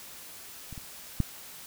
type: clicks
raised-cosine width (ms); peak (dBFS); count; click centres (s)
5; -29 / -29 / -12; 3; 0.727 / 0.778 / 1.203
effects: white hiss -46 dBFS RMS until 1.66 s